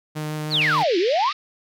sawtooth tone with vibrato, 153 Hz, D#3, 29 cents flat, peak -22 dBFS, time 0.15-0.84 s, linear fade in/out 20 ms, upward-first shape sine, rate 6.4 Hz, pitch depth 8 cents each way
sine exponential two-way sweep, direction down then up, 4845 to 329.2 to 1315 Hz, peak -17 dBFS, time 0.5-1.33 s, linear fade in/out 50 ms, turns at 0.98 s
pink band-pass noise, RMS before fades -31 dBFS, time 0.61-1.33 s, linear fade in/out 5 ms, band 1900 to 5000 Hz, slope 48 dB/octave
effects none

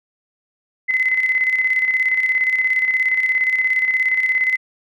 sine tone with tremolo, 2038 Hz, C7, 46 cents flat, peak -13 dBFS, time 0.88-4.57 s, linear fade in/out 20 ms, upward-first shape square, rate 17 Hz, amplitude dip 50%, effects none

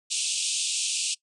white band-pass noise, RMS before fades -28 dBFS, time 0.1-1.15 s, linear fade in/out 20 ms, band 2500 to 9300 Hz, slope 96 dB/octave, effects noise-tail reverb RT60 0.1 s tail -22 dB re dry

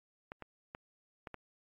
clicks, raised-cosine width 0.5 ms, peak -28 dBFS, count 5, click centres 0.319 / 0.423 / 0.749 / 1.272 / 1.343 s, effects AAC 32 kbps

